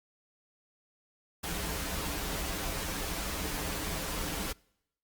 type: noise with comb filter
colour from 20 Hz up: pink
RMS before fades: -35 dBFS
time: 1.43-4.53 s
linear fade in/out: 10 ms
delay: 8.3 ms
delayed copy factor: -0.7
effects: noise-tail reverb RT60 0.8 s tail -26 dB re dry + Opus 48 kbps